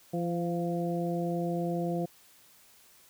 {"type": "harmonic tone with a mistuned harmonic", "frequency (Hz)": 171.4, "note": "F3", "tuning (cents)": -32, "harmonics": [1, 2, 3, 4], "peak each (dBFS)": [-31, -34, -36, -37], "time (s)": [0.13, 2.06], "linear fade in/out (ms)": 10, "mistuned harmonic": 4, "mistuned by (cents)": 23, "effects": ["white hiss -59 dBFS RMS until 3.09 s"]}